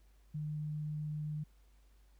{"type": "tone", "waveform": "sine", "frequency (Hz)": 151.3, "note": "D#3", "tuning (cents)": -48, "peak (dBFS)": -36, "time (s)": [0.34, 1.44], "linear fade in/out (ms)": 10, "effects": ["added 50 Hz sine -61 dBFS peak until 2.19 s", "pink hiss -74 dBFS RMS until 2.19 s"]}